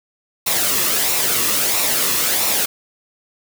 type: noise with flanger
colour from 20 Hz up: white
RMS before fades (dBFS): -18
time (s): 0.46-2.66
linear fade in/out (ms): 10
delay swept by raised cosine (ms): 0.62 to 1.34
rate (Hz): 1.5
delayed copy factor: -0.5
effects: none